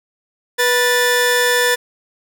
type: tone pair together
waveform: sawtooth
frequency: 488.9 / 1760 Hz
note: B4 / A6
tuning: -18 / 0 cents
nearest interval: octave + minor seventh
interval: 2218 cents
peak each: -12 dBFS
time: 0.58-1.76 s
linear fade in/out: 20 ms
effects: 7-bit